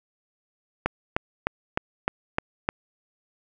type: click train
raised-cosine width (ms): 0.5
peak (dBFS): -7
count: 7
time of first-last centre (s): 0.86-2.689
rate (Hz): 3.28
effects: none